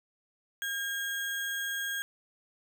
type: tone with sample-and-hold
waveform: sine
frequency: 1615 Hz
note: G#6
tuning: 49 cents flat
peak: -31 dBFS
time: 0.62-2.02 s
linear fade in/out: 0 ms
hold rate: 4900 Hz
effects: none